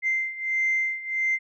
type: beating tone pair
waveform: sine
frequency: 2083 / 2084.5 Hz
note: C7 / C7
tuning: -8 / -7 cents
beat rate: 1.5 Hz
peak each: -27 / -24 dBFS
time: 0.02-1.39 s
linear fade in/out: 50 ms
effects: tanh soft clip ceiling -16 dBFS